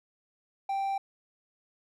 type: tone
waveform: triangle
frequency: 784 Hz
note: G5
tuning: in tune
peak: -26 dBFS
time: 0.69-0.98 s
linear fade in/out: 5 ms
effects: none